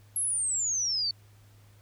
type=exponential sweep; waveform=sine; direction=down; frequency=11290 to 4435 Hz; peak=-26 dBFS; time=0.16-1.11 s; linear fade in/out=2 ms; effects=added 103 Hz sine -54 dBFS peak until 1.81 s + pink hiss -63 dBFS RMS until 1.81 s